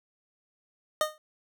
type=tone with exponential decay; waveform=25% pulse; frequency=615 Hz; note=D#5; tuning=20 cents flat; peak=-16 dBFS; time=1.01-1.18 s; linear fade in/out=1 ms; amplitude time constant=35 ms; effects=none